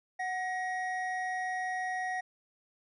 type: tone pair together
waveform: triangle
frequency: 740 / 1892.9 Hz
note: F#5 / A#6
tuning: 0 / +26 cents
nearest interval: octave + major third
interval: 1626 cents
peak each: -32 / -34 dBFS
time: 0.19-2.21 s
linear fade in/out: 10 ms
effects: resampled to 24000 Hz